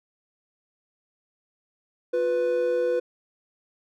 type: tone pair together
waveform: triangle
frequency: 354.2 / 495.6 Hz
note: F4 / B4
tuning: +24 / +6 cents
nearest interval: tritone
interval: 582 cents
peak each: -27 / -20 dBFS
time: 2.13-3 s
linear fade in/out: 10 ms
effects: none